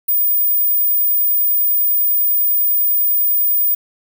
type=tone; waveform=sine; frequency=15010 Hz; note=A#9; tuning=11 cents sharp; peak=-11 dBFS; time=0.08-3.75 s; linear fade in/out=10 ms; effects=tanh soft clip ceiling -7 dBFS + 7-bit